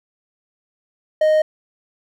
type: tone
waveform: triangle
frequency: 620 Hz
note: D#5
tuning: 6 cents flat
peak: -10 dBFS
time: 1.21-1.42 s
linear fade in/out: 5 ms
effects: none